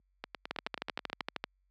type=two click trains; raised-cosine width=0.3 ms; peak=-22 / -17 dBFS; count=10 / 13; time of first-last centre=0.24-1.207 / 0.51-1.44 s; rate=9.31 / 12.9 Hz; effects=added 47 Hz sine -47 dBFS peak until 1.7 s + high-pass 200 Hz 12 dB/octave